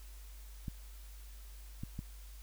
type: clicks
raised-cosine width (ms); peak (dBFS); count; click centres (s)
5; -27; 3; 0.682 / 1.835 / 1.991
effects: added 50 Hz sine -48 dBFS peak until 2.42 s + white hiss -60 dBFS RMS until 2.42 s